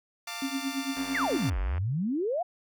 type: chord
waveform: 10% pulse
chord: D minor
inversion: first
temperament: equal with one note detuned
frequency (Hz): 698.5 / 896.4 / 1174.7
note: F5 / A5 / D6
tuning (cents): 0 / +32 / 0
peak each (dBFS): -31 / -32 / -31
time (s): 0.27-1.5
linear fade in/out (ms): 5
type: tone with tremolo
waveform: sine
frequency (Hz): 270.8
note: C#4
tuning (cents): -40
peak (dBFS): -26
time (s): 0.42-1.53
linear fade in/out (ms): 2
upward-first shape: triangle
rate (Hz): 8.9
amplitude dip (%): 100
type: click train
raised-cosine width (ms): 0.5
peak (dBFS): -26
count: 76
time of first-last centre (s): 0.97-1.78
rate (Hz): 92.6
type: exponential two-way sweep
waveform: sine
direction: down then up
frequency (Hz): 2320 to 45 to 747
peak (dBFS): -26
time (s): 1.14-2.43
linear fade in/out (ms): 10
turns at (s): 1.59
effects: none